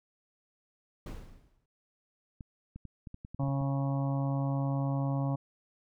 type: noise with exponential decay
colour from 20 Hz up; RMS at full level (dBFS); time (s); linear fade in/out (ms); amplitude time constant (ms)
brown; -36; 1.06-1.66; 5; 130
type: clicks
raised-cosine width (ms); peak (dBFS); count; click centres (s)
5; -31; 10; 2.408 / 2.76 / 2.853 / 3.072 / 3.144 / 3.249 / 3.346 / 3.435 / 3.484 / 3.614
type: harmonic tone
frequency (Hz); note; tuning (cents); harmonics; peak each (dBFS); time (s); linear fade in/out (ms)
137.7; C#3; -11; 1 / 2 / 4 / 5 / 6 / 7 / 8; -29 / -35 / -41 / -43 / -45 / -46 / -47; 3.39-5.36; 10
effects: none